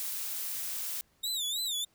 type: noise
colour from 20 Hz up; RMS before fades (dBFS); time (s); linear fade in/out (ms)
blue; -36; 0-1.01; 0
type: tone with vibrato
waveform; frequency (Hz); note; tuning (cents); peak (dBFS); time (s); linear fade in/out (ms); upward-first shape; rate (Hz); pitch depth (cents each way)
sawtooth; 3704; A#7; -12; -28; 1.23-1.85; 10; sine; 3.2; 150
effects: pink hiss -69 dBFS RMS until 1.94 s